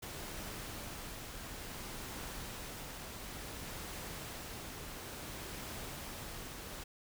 pink noise with tremolo, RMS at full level -44 dBFS, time 0.02-6.84 s, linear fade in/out 10 ms, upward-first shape triangle, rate 0.57 Hz, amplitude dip 25%, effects none

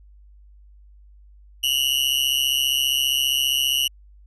40% pulse tone with amplitude modulation, 2900 Hz, F#7, 35 cents flat, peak -14 dBFS, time 1.63-3.88 s, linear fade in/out 10 ms, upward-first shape sine, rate 135 Hz, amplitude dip 95%, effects added 50 Hz sine -46 dBFS peak until 4.26 s + resampled to 32000 Hz

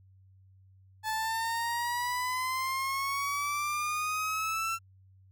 30% pulse exponential sweep, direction up, 866 to 1351 Hz, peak -27 dBFS, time 1.03-4.79 s, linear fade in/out 50 ms, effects added 95 Hz sine -56 dBFS peak until 5.31 s

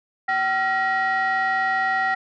sine tone cluster, 765 / 1378 / 1900 Hz, G5 / F6 / A#6, -42 / -24 / +33 cents, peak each -21 / -25 / -21 dBFS, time 0.28-2.15 s, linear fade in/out 10 ms, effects tanh soft clip ceiling -15 dBFS

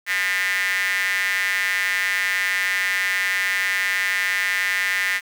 square tone with high-pass filter, 94.9 Hz, F#2, 44 cents sharp, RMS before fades -22 dBFS, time 0.06-5.21 s, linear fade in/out 50 ms, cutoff 1900 Hz, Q 6.7, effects 7-bit

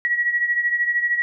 sine beating tone pair, 1918 / 1931 Hz, A#6 / B6, +49 / -39 cents, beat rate 13 Hz, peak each -19 / -25 dBFS, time 0.05-1.22 s, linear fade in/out 0 ms, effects none

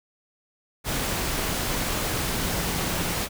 sine tone in noise, 174.61 Hz, F3, in tune, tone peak -35 dBFS, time 2.25-3.14 s, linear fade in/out 50 ms, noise pink, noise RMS -27 dBFS, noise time 0.84-3.29 s, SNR -11 dB, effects none

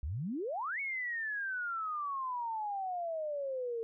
sine exponential two-way sweep, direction up then down, 63.7 to 2238 to 449.7 Hz, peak -34 dBFS, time 0.03-3.83 s, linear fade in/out 0 ms, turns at 0.8 s, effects none

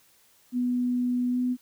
sine tone with pitch glide, 246.9 to 249.8 Hz, B3 to B3, 0 to +20 cents, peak -23 dBFS, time 0.52-1.57 s, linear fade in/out 50 ms, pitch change +20 cents, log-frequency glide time 1.3-1.39 s, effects white hiss -61 dBFS RMS until 1.61 s

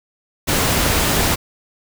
pink noise, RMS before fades -17 dBFS, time 0.47-1.36 s, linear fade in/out 20 ms, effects none

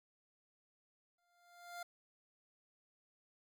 25% pulse tone with exponential growth, 698.5 Hz, F5, in tune, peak -39 dBFS, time 1.18-1.83 s, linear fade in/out 5 ms, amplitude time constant 140 ms, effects none

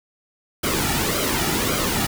pink noise with flanger, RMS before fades -22 dBFS, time 0.63-2.07 s, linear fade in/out 10 ms, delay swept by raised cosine 1.1 to 1.93 ms, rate 1.8 Hz, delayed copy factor -0.6, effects none

